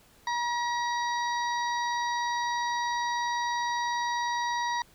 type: harmonic tone with a mistuned harmonic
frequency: 957 Hz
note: A#5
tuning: 45 cents sharp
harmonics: 1 / 2 / 4 / 5 / 6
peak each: -28 / -34 / -40 / -42 / -44 dBFS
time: 0.27-4.82 s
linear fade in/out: 2 ms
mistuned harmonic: 5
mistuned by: -37 cents
effects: pink hiss -59 dBFS RMS until 4.94 s